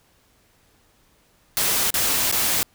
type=noise with dropouts; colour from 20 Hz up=white; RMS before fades=-21 dBFS; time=1.57-2.63 s; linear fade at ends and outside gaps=0 ms; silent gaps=1.904-1.941 / 2.314-2.325 s; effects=pink hiss -60 dBFS RMS until 2.74 s